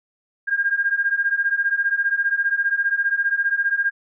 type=beating tone pair; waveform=sine; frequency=1604 / 1619 Hz; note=G6 / G#6; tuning=+39 / -45 cents; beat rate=15 Hz; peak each=-22 / -20 dBFS; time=0.47-3.91 s; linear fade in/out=20 ms; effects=none